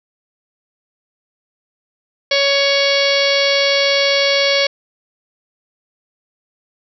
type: harmonic tone with a mistuned harmonic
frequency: 558 Hz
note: C#5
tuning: 11 cents sharp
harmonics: 1 / 2 / 3 / 4 / 5 / 6 / 7 / 8 / 9 / 10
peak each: -16 / -28 / -25 / -19 / -25 / -21 / -26 / -20 / -28 / -26 dBFS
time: 2.31-4.67 s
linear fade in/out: 5 ms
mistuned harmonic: 5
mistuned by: +17 cents
effects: none

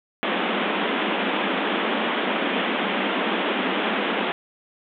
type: band-pass noise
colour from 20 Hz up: pink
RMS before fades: -24 dBFS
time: 0.23-4.32 s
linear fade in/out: 0 ms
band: 190 to 3500 Hz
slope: 96 dB/octave
effects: none

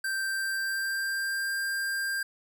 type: tone with pitch glide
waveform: square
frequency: 1568 to 1591.7 Hz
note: G6 to G6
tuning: 0 to +26 cents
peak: -29 dBFS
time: 0.04-2.23 s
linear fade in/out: 5 ms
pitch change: +26 cents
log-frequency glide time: 0.23-1.54 s
effects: none

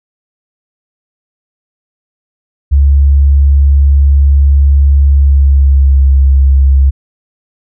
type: tone with pitch glide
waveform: sine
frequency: 70 to 67.77 Hz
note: C#2 to C#2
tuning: +18 to -39 cents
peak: -3 dBFS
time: 2.71-6.91 s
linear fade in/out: 20 ms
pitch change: -57 cents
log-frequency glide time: 5.07-6.07 s
effects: none

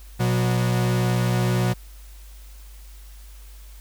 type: tone pair together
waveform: 45% pulse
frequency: 121.5 / 183.1 Hz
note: B2 / F#3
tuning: -28 / -18 cents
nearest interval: perfect fifth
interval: 710 cents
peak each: -20 / -25 dBFS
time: 0.19-1.74 s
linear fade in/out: 20 ms
effects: added 50 Hz sine -40 dBFS peak until 3.8 s + white hiss -52 dBFS RMS until 3.8 s

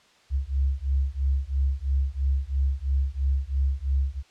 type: beating tone pair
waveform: sine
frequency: 66.6 / 69.6 Hz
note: C2 / C#2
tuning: +31 / +8 cents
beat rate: 3 Hz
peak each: -25 dBFS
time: 0.3-4.23 s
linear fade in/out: 50 ms
effects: white hiss -58 dBFS RMS until 4.3 s + low-pass 5000 Hz 12 dB/octave

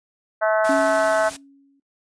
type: harmonic tone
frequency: 216.5 Hz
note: A3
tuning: 28 cents flat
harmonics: 3 / 4 / 5 / 6 / 7 / 8 / 9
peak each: -18 / -26 / -29 / -28 / -25 / -36 / -36 dBFS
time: 0.41-1.3 s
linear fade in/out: 20 ms
type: noise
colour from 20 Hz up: white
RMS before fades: -34 dBFS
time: 0.64-1.37 s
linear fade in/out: 10 ms
type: tone with exponential decay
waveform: sine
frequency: 277.2 Hz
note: C#4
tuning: in tune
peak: -19 dBFS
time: 0.69-1.8 s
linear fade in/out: 5 ms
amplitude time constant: 240 ms
effects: noise-tail reverb RT60 0.2 s tail -23 dB re dry + resampled to 22050 Hz

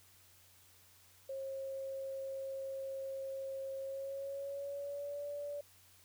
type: tone with pitch glide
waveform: sine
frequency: 539 to 577.7 Hz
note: C#5 to D5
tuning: -49 to -29 cents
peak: -39 dBFS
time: 1.29-5.61 s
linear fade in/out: 5 ms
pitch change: +120 cents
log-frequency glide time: 3.79-5.25 s
effects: added 92 Hz sine -70 dBFS peak until 6.04 s + white hiss -64 dBFS RMS until 6.04 s

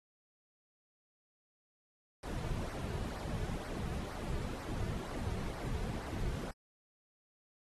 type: noise with flanger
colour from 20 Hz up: brown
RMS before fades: -39 dBFS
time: 2.23-6.51 s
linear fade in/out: 2 ms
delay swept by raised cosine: 0.28 to 3.78 ms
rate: 2.1 Hz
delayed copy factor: -0.65
effects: AAC 32 kbps

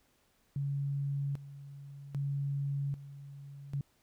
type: tone with tremolo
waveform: sine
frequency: 140.3 Hz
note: C#3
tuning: 21 cents sharp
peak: -31 dBFS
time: 0.56-3.81 s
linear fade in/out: 2 ms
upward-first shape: square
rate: 0.63 Hz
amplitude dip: 80%
effects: pink hiss -71 dBFS RMS until 4.02 s

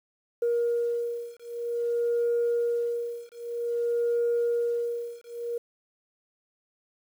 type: beating tone pair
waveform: sine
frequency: 472.5 / 473.02 Hz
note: A#4 / A#4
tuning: +23 / +25 cents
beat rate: 0.52 Hz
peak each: -27 dBFS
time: 0.42-5.58 s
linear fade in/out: 5 ms
effects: tanh soft clip ceiling -19 dBFS + 9-bit

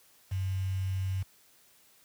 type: tone with quantisation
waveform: sine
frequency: 94.8 Hz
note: F#2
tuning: 43 cents sharp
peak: -28 dBFS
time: 0.31-1.23 s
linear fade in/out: 10 ms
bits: 8
effects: white hiss -62 dBFS RMS until 2.04 s + high-pass 60 Hz 12 dB/octave

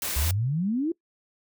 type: noise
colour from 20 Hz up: white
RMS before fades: -30 dBFS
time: 0.02-0.31 s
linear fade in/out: 2 ms
type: exponential sweep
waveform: sine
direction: up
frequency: 65.41 to 349.2 Hz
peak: -23 dBFS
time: 0.16-0.92 s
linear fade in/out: 5 ms
effects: noise-tail reverb RT60 0.1 s tail -22 dB re dry

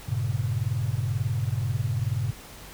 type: chord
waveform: sine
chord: G diminished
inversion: none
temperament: equal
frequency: 98 / 116.54 / 138.59 Hz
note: G2 / Bb2 / Db3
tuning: 0 / 0 / 0 cents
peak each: -29 / -27 / -30 dBFS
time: 0.08-2.31 s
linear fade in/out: 10 ms
effects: added 48 Hz sine -49 dBFS peak until 2.73 s + pink hiss -45 dBFS RMS until 2.73 s

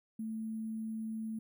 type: tone with sample-and-hold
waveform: sine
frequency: 220.7 Hz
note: A3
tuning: 5 cents sharp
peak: -36 dBFS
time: 0.19-1.39 s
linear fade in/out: 5 ms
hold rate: 11025 Hz
effects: none

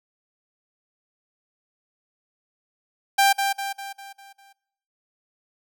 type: tone with echo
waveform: sawtooth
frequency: 790 Hz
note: G5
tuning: 13 cents sharp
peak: -11 dBFS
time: 3.18-3.33 s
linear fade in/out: 10 ms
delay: 200 ms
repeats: 6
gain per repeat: -6 dB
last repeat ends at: 4.53 s
effects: noise-tail reverb RT60 0.9 s tail -26 dB re dry

